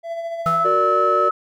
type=tone with tremolo; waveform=triangle; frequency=670 Hz; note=E5; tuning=28 cents sharp; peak=-21 dBFS; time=0.03-0.68 s; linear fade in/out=50 ms; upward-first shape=sine; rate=14 Hz; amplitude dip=40%
type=tone with exponential decay; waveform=square; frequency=164.81 Hz; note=E3; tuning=in tune; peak=-23 dBFS; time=0.46-0.92 s; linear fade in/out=0 ms; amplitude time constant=100 ms
type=tone with pitch glide; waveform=sine; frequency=1307 to 1295 Hz; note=E6 to E6; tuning=-15 to -31 cents; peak=-16 dBFS; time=0.46-1.31 s; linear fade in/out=5 ms; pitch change=-16 cents; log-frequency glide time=0.56-0.91 s
type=chord; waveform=triangle; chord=Gb augmented; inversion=none; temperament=equal; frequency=370 / 466.2 / 587.3 Hz; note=Gb4 / Bb4 / D5; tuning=0 / 0 / 0 cents; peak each=-21 / -22 / -19 dBFS; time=0.64-1.3 s; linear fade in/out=20 ms
effects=none